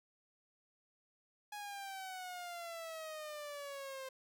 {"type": "exponential sweep", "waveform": "sawtooth", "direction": "down", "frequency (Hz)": [836, 523.3], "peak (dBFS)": -40, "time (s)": [1.52, 4.09], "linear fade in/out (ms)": 5, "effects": []}